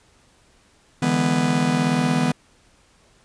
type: chord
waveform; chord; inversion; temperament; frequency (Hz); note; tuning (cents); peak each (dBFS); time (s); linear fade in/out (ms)
45% pulse; E dominant seventh; third; just; 148.33 / 164.81 / 206 / 247.2; D3 / E3 / G#3 / B3; +18 / 0 / -14 / +2; -26 / -23 / -27 / -21; 1.02-2.32; 5
effects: pink hiss -57 dBFS RMS until 3.24 s + resampled to 22050 Hz

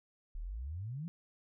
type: exponential sweep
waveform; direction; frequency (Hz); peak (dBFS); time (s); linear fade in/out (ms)
sine; up; 34.63 to 177; -38; 0.35-1.08; 0
effects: none

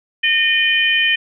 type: harmonic tone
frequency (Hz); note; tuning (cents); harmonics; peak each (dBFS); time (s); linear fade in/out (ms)
611; D#5; -32; 3 / 4 / 5; -17 / -17 / -17; 0.23-1.16; 10
effects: none

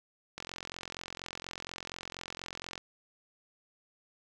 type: click train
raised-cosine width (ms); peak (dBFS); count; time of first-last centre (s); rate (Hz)
0.2; -22; 107; 0.38-2.778; 44.2
effects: none

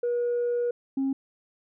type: tone pair in turn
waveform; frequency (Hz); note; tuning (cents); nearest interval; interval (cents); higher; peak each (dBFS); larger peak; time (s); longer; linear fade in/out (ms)
sine; 481.2 / 270.1; B4 / C#4; -45 / -45; minor seventh; 1000; first; -22; neither; 0.03-0.71 / 0.97-1.13; first; 5
effects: tanh soft clip ceiling -21 dBFS

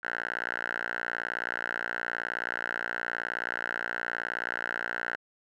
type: tone with band-pass filter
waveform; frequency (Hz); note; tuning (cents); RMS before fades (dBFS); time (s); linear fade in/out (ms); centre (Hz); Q
5% pulse; 59; A#1; +22; -34; 0.03-5.16; 10; 1500; 5.5
effects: none

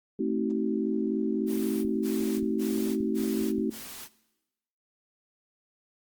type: chord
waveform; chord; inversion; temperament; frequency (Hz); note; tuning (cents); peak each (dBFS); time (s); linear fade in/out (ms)
sine; A diminished seventh; none; just; 220 / 264 / 316.8 / 380.2; A3 / C4 / Eb4 / Gb4; 0 / +16 / +31 / +47; -31; 0.19-3.7; 5
type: noise bursts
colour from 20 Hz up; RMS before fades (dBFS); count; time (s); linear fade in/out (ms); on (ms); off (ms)
white; -42; 5; 1.46-4.09; 50; 390; 170
type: click train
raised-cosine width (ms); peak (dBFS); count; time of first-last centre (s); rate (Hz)
5; -31; 4; 1.85-3.584; 1.73
effects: noise-tail reverb RT60 1.0 s tail -19 dB re dry + Opus 32 kbps

